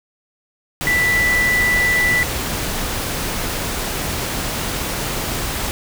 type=tone in noise; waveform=sine; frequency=1975.5 Hz; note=B6; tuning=in tune; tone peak=-14 dBFS; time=0.87-2.23 s; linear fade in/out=0 ms; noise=pink; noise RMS=-23 dBFS; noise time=0.81-5.71 s; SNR=+6 dB; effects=none